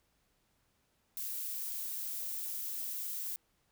violet noise, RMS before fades -39 dBFS, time 1.17-3.36 s, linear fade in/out 0 ms, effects pink hiss -75 dBFS RMS until 3.71 s

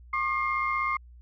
sine tone cluster, 1087 / 1203 / 2123 Hz, C#6 / D6 / C7, -34 / +41 / +25 cents, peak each -29 dBFS, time 0.13-0.97 s, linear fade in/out 5 ms, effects tanh soft clip ceiling -16 dBFS + added 60 Hz sine -47 dBFS peak until 1.21 s

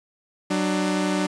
sawtooth tone pair together, 188.04 / 298.5 Hz, F#3 / D4, +28 / +28 cents, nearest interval minor sixth, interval 800 cents, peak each -20 dBFS, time 0.5-1.27 s, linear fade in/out 10 ms, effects resampled to 22050 Hz

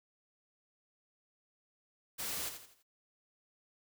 white noise with echo, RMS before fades -39 dBFS, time 2.18-2.5 s, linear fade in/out 20 ms, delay 83 ms, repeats 4, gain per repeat -8 dB, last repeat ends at 2.832 s, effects none

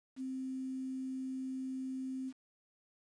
sine tone with quantisation, 261.6 Hz, C4, in tune, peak -37 dBFS, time 0.16-2.33 s, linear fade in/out 50 ms, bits 10, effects resampled to 22050 Hz

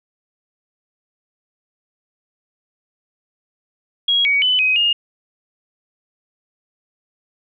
sine tone with pitch steps, 3300 / 2254 / 3009 / 2522 / 2840 Hz, G#7 / C#7 / F#7 / D#7 / F7, -12 / +28 / +28 / +23 / +28 cents, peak -13 dBFS, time 4.08-4.93 s, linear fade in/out 5 ms, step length 170 ms, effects none

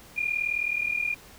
sine tone pair together, 2400 / 2439 Hz, D7 / D#7, +37 / -35 cents, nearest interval unison, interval 28 cents, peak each -28 dBFS, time 0.16-1.15 s, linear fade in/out 20 ms, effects pink hiss -50 dBFS RMS until 1.38 s

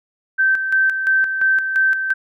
sine tone with tremolo, 1552 Hz, G6, 18 cents flat, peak -12 dBFS, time 0.38-2.14 s, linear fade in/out 20 ms, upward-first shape square, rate 2.9 Hz, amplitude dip 55%, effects none

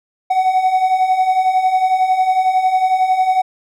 triangle beating tone pair, 740 / 751 Hz, F#5 / F#5, 0 / +26 cents, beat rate 11 Hz, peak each -17 / -11 dBFS, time 0.3-3.42 s, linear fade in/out 10 ms, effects none

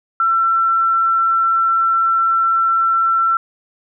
sine tone, 1346 Hz, E6, 36 cents sharp, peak -12 dBFS, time 0.2-3.37 s, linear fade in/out 2 ms, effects none

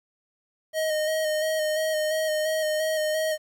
square tone with vibrato, 623 Hz, D#5, 2 cents sharp, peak -24 dBFS, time 0.73-3.38 s, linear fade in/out 50 ms, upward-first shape square, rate 2.9 Hz, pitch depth 22 cents each way, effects 10-bit

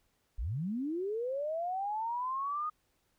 sine linear sweep, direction up, 39.4 to 1246 Hz, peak -32 dBFS, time 0.38-2.7 s, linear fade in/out 10 ms, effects pink hiss -75 dBFS RMS until 3.18 s

